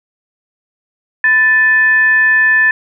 sine tone with frequency modulation, 1760 Hz, A6, in tune, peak -7 dBFS, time 1.24-2.71 s, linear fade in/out 2 ms, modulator 755 Hz, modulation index 0.26, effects none

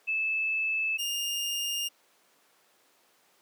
sine / sawtooth tone pair in turn, 2619 / 2822 Hz, E7 / F7, -12 / +17 cents, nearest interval minor second, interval 129 cents, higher second, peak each -26 dBFS, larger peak neither, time 0.07-0.98 / 0.98-1.89 s, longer neither, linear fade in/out 20 ms, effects pink hiss -64 dBFS RMS until 3.41 s + high-pass 400 Hz 12 dB/octave

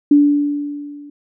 sine tone with level ramp, 290 Hz, D4, 22 cents flat, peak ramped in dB -5 to -34 dBFS, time 0.11-1.1 s, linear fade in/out 5 ms, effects none

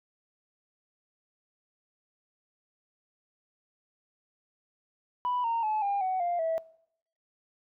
sine tone with pitch steps, 987.8 / 921.6 / 859.9 / 802.3 / 748.6 / 698.5 / 651.7 Hz, B5 / A#5 / A5 / G5 / F#5 / F5 / E5, 0 / -20 / -40 / +40 / +20 / 0 / -20 cents, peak -25 dBFS, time 5.25-6.58 s, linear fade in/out 0 ms, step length 190 ms, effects noise-tail reverb RT60 0.7 s tail -22 dB re dry + tanh soft clip ceiling -23 dBFS

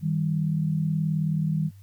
sine tone pair together, 157.15 / 196 Hz, D#3 / G3, +18 / 0 cents, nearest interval major third, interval 382 cents, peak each -23 / -29 dBFS, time 0.01-1.71 s, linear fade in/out 50 ms, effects added 98 Hz sine -45 dBFS peak until 1.82 s + white hiss -64 dBFS RMS until 1.82 s

